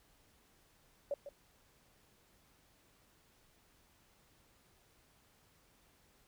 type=tone with echo; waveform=sine; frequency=568 Hz; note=C#5; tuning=42 cents sharp; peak=-33 dBFS; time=1.11-1.14 s; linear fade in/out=2 ms; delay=150 ms; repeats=1; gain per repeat=-11 dB; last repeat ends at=1.29 s; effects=pink hiss -69 dBFS RMS until 6.27 s